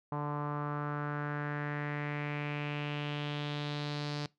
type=tone with low-pass filter sweep; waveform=sawtooth; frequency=146.83 Hz; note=D3; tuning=in tune; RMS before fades=-36 dBFS; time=0.12-4.26 s; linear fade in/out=2 ms; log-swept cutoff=1000 to 4700 Hz; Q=3.5; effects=noise-tail reverb RT60 0.2 s tail -22 dB re dry